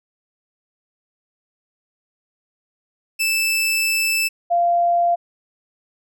sawtooth / sine tone pair in turn, 2637 / 692.4 Hz, E7 / F5, 0 / -15 cents, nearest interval octave + major seventh, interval 2315 cents, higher first, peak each -14 dBFS, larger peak neither, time 3.19-4.29 / 4.5-5.16 s, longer first, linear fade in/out 20 ms, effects none

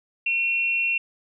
sine tone pair together, 2428 / 2725 Hz, D#7 / F7, -43 / -43 cents, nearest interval major second, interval 200 cents, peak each -29 / -21 dBFS, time 0.26-0.98 s, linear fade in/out 5 ms, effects none

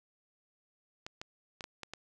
clicks, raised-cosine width 0.2 ms, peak -24 dBFS, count 6, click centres 1.065 / 1.215 / 1.608 / 1.641 / 1.833 / 1.936 s, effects none

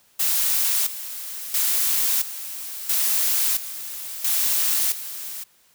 blue noise with tremolo, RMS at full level -21 dBFS, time 0.19-5.44 s, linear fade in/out 10 ms, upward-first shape square, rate 0.74 Hz, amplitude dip 75%, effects white hiss -59 dBFS RMS until 5.74 s

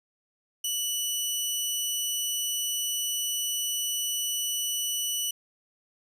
15% pulse tone, 2960 Hz, F#7, in tune, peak -20 dBFS, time 0.64-5.31 s, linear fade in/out 5 ms, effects none

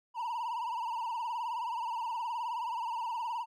triangle tone with vibrato, 939 Hz, A#5, 12 cents sharp, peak -31 dBFS, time 0.14-3.46 s, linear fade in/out 50 ms, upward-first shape triangle, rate 19 Hz, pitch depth 120 cents each way, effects none

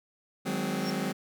sawtooth chord, Ab dominant seventh, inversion second, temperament just, 155.74 / 186.89 / 207.7 / 259.6 Hz, Eb3 / Gb3 / Ab3 / C4, +2 / +18 / 0 / -13 cents, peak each -34 / -29 / -30 / -31 dBFS, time 0.45-1.13 s, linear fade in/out 20 ms
triangle tone with exponential growth, 5470 Hz, F8, 37 cents flat, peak -31 dBFS, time 0.76-0.9 s, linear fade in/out 1 ms, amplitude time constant 30 ms
effects none

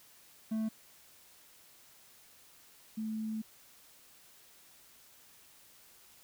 triangle / sine tone pair in turn, 219.8 / 218.7 Hz, A3 / A3, -2 / -10 cents, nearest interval unison, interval 8 cents, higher first, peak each -29 / -34 dBFS, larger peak first, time 0.51-0.69 / 2.97-3.42 s, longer second, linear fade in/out 10 ms, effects white hiss -60 dBFS RMS until 6.23 s

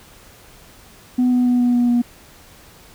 sine tone with pitch steps, 249.7 / 247.8 / 246 / 244.1 / 242.3 / 240.5 Hz, B3 / B3 / B3 / B3 / B3 / B3, +19 / +6 / -7 / -20 / -33 / -46 cents, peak -11 dBFS, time 1.18-2.02 s, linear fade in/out 10 ms, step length 140 ms, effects tanh soft clip ceiling -11 dBFS + pink hiss -46 dBFS RMS until 2.94 s

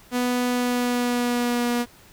sawtooth tone with pitch glide, 246.9 to 240.6 Hz, B3 to B3, 0 to -45 cents, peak -17 dBFS, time 0.11-1.86 s, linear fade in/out 50 ms, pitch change -45 cents, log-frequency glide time 0.46-1.7 s, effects pink hiss -51 dBFS RMS until 2.12 s

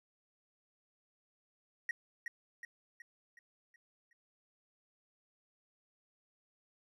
triangle tone with echo, 1888 Hz, A#6, 22 cents sharp, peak -30 dBFS, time 1.89-1.91 s, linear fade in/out 2 ms, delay 370 ms, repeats 6, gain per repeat -6 dB, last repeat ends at 4.13 s, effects tanh soft clip ceiling -28 dBFS

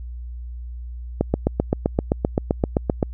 click train, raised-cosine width 2 ms, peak -4 dBFS, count 15, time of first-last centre 1.21-3.028 s, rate 7.7 Hz, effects added 60 Hz sine -30 dBFS peak until 3.13 s

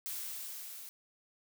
blue noise with level ramp, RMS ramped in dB -39 to -48 dBFS, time 0.06-0.89 s, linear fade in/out 0 ms, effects none

